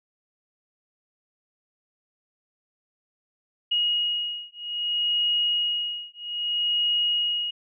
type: beating tone pair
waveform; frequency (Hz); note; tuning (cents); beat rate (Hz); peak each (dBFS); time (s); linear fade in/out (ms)
sine; 2884 / 2884.62; F#7 / F#7; -45 / -45; 0.62; -26; 3.71-7.51; 10
effects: none